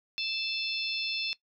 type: harmonic tone with a mistuned harmonic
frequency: 880 Hz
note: A5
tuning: in tune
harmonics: 3 / 4 / 5 / 6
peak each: -34 / -35 / -36 / -37 dBFS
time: 0.18-1.33 s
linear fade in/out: 0 ms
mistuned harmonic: 5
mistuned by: -58 cents
effects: noise-tail reverb RT60 0.1 s tail -19 dB re dry